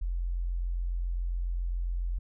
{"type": "tone", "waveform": "sine", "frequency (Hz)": 43.65, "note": "F1", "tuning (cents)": 0, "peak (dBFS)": -28, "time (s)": [0.01, 2.19], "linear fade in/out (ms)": 10, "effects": []}